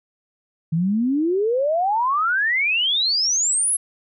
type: exponential sweep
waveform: sine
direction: up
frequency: 155.56 to 11175 Hz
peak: -17 dBFS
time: 0.72-3.77 s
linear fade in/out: 10 ms
effects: none